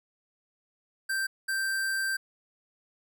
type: tone bursts at uneven times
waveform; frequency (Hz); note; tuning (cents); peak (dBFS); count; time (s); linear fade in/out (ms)
square; 1568; G6; 0; -28; 2; 1.09-1.27 / 1.48-2.17; 10
effects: none